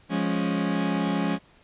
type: chord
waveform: 40% pulse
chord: Db major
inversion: first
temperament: equal with one note detuned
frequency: 175.12 / 207.7 / 277.2 Hz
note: F3 / Ab3 / Db4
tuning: +5 / 0 / 0 cents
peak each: -27 / -27 / -27 dBFS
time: 0.09-1.39 s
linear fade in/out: 50 ms
effects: pink hiss -57 dBFS RMS until 1.63 s + resampled to 8000 Hz